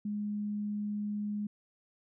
sine tone, 207.8 Hz, G#3, 1 cent sharp, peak -32 dBFS, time 0.05-1.47 s, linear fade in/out 5 ms, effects none

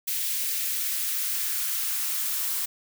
blue noise with high-pass filter sweep, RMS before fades -28 dBFS, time 0.07-2.66 s, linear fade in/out 10 ms, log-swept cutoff 2200 to 970 Hz, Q 1.3, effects none

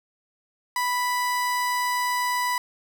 30% pulse tone, 988 Hz, B5, in tune, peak -20 dBFS, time 0.76-2.58 s, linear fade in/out 2 ms, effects 10-bit

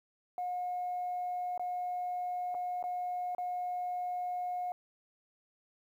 sine tone with dropouts, 720 Hz, F#5, 47 cents flat, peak -32 dBFS, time 0.38-4.72 s, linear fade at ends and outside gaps 1 ms, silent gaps 1.577-1.595 / 2.544-2.549 / 2.827-2.839 / 3.349-3.382 s, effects tanh soft clip ceiling -29 dBFS + 11-bit

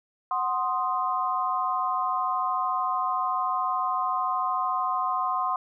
sine chord, C diminished, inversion second, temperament equal, 740 / 1046.5 / 1244.5 Hz, Gb5 / C6 / Eb6, 0 / 0 / 0 cents, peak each -30 / -26 / -30 dBFS, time 0.31-5.56 s, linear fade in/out 2 ms, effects none

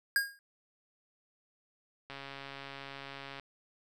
square tone with exponential decay, 1625 Hz, G#6, 38 cents flat, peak -23 dBFS, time 0.16-0.39 s, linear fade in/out 1 ms, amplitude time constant 48 ms
click train, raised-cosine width 0.3 ms, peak -28 dBFS, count 180, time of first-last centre 2.1-3.397 s, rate 138 Hz
effects none

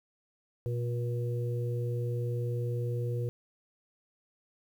harmonic tone, 120 Hz, B2, 49 cents flat, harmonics 1 / 3 / 4, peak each -30 / -41 / -38 dBFS, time 0.66-3.29 s, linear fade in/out 0 ms, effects 10-bit

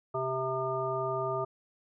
harmonic tone with a mistuned harmonic, 130.81 Hz, C3, in tune, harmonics 1 / 3 / 5 / 7 / 9, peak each -39 / -34 / -34 / -39 / -35 dBFS, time 0.14-1.45 s, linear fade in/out 10 ms, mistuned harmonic 9, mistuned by +44 cents, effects none

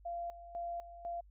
sine tone with tremolo, 689 Hz, F5, 24 cents flat, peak -37 dBFS, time 0.05-1.21 s, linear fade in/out 10 ms, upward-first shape square, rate 2 Hz, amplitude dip 75%, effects added 50 Hz sine -57 dBFS peak until 1.3 s

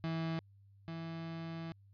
35% pulse tone pair in turn, 163.2 / 164.72 Hz, E3 / E3, -17 / -1 cents, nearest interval unison, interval 16 cents, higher second, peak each -33 / -39 dBFS, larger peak first, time 0.04-0.39 / 0.88-1.72 s, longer second, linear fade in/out 0 ms, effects added 99 Hz sine -59 dBFS peak until 1.93 s + resampled to 11025 Hz

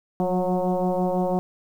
sine tone with frequency modulation, 185 Hz, F#3, in tune, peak -20 dBFS, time 0.2-1.39 s, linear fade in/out 0 ms, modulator 182 Hz, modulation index 3.5, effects 9-bit

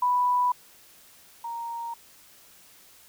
sine tone pair in turn, 987.8 / 931.9 Hz, B5 / A#5, 0 / -1 cents, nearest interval minor second, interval 101 cents, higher first, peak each -20 / -31 dBFS, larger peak first, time 0.02-0.52 / 1.44-1.94 s, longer neither, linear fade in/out 5 ms, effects white hiss -54 dBFS RMS until 3.08 s

